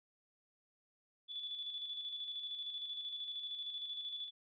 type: tone with tremolo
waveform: sine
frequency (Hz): 3452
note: A7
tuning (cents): -34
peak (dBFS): -37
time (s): 1.28-4.31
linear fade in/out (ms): 50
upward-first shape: square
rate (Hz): 13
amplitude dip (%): 50
effects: tanh soft clip ceiling -38 dBFS + resampled to 11025 Hz